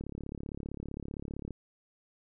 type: click train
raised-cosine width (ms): 3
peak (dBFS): -26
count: 54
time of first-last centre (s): 0.01-1.507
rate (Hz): 35.4
effects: none